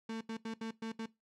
35% pulse tone bursts at uneven times, 224.5 Hz, A3, 35 cents sharp, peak -36 dBFS, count 6, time 0.09-0.21 / 0.29-0.37 / 0.45-0.54 / 0.61-0.71 / 0.82-0.92 / 0.99-1.06 s, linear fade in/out 5 ms, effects noise-tail reverb RT60 0.2 s tail -19 dB re dry + low-pass 6000 Hz 12 dB/octave

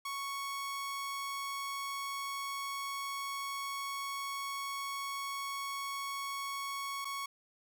sawtooth tone with dropouts, 1108.7 Hz, C#6, in tune, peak -33 dBFS, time 0.05-7.26 s, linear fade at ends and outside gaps 5 ms, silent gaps 7.047-7.052 s, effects none

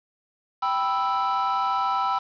triangle chord, E minor, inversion first, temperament equal, 784 / 987.8 / 1318.5 Hz, G5 / B5 / E6, 0 / 0 / 0 cents, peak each -25 / -24 / -24 dBFS, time 0.62-2.19 s, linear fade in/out 10 ms, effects resampled to 11025 Hz + 7-bit

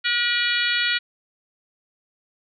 harmonic tone with a mistuned harmonic, 480 Hz, B4, 49 cents flat, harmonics 3 / 4 / 5 / 6 / 7 / 8 / 9, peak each -25 / -26 / -27 / -28 / -28 / -29 / -30 dBFS, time 0.04-0.99 s, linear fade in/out 20 ms, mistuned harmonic 6, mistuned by +26 cents, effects none

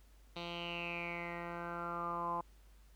10% pulse tone with low-pass filter sweep, 171.8 Hz, F3, 28 cents flat, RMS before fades -41 dBFS, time 0.36-2.41 s, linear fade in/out 2 ms, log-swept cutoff 3600 to 970 Hz, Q 8.3, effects added 50 Hz sine -59 dBFS peak until 2.95 s + pink hiss -70 dBFS RMS until 2.95 s

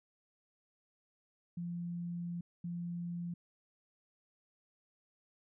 sine tone bursts at uneven times, 172.9 Hz, F3, 17 cents flat, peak -37 dBFS, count 2, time 1.57-2.41 / 2.64-3.34 s, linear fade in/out 5 ms, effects none

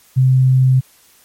sine tone, 130 Hz, C3, 11 cents flat, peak -8 dBFS, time 0.16-0.81 s, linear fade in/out 20 ms, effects white hiss -50 dBFS RMS until 1.24 s + MP3 64 kbps

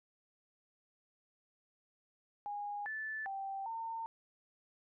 sine tone with pitch steps, 821 / 1750 / 781 / 908 Hz, G#5 / A6 / G5 / A#5, -20 / -10 / -7 / -46 cents, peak -38 dBFS, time 2.46-4.06 s, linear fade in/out 0 ms, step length 400 ms, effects none

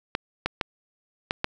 clicks, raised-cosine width 0.3 ms, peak -8 dBFS, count 5, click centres 0.151 / 0.46 / 0.612 / 1.309 / 1.444 s, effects none

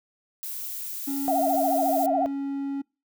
violet noise, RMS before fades -34 dBFS, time 0.43-2.06 s, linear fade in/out 0 ms
triangle tone, 277.2 Hz, C#4, in tune, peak -25 dBFS, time 1.07-2.82 s, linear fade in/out 10 ms
sine tone with vibrato, 701 Hz, F5, 6 cents sharp, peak -21 dBFS, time 1.28-2.26 s, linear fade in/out 0 ms, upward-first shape triangle, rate 14 Hz, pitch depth 210 cents each way
effects noise-tail reverb RT60 0.3 s tail -26 dB re dry

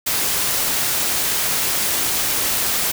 white noise, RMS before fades -20 dBFS, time 0.06-2.92 s, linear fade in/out 10 ms, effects none

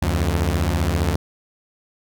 sawtooth beating tone pair, 73.6 / 88.6 Hz, D2 / F2, +4 / +25 cents, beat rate 15 Hz, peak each -17 dBFS, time 0.02-1.16 s, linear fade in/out 5 ms, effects none

